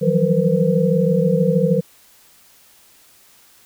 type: tone cluster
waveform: sine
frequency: 160.3 / 173.7 / 186.6 / 468.4 / 507 Hz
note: E3 / F3 / F#3 / A#4 / B4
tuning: -48 / -9 / +15 / +8 / +45 cents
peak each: -20 dBFS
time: 0.01-1.81 s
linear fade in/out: 20 ms
effects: white hiss -51 dBFS RMS until 3.65 s